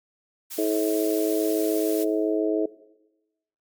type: noise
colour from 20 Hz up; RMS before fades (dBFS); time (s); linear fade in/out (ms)
blue; -35; 0.5-2.05; 20
type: harmonic tone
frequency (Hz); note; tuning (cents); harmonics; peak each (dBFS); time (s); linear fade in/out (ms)
107.1; A2; -46; 3 / 4 / 5 / 6; -24 / -25 / -32 / -29; 0.58-2.66; 5
effects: noise-tail reverb RT60 1.0 s tail -18 dB re dry + MP3 96 kbps